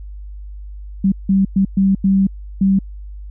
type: tone bursts at uneven times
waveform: sine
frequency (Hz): 193.8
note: G3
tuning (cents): -20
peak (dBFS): -10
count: 6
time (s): 1.04-1.12 / 1.29-1.45 / 1.56-1.65 / 1.77-1.95 / 2.04-2.27 / 2.61-2.79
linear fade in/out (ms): 5
effects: added 50 Hz sine -29 dBFS peak until 3.3 s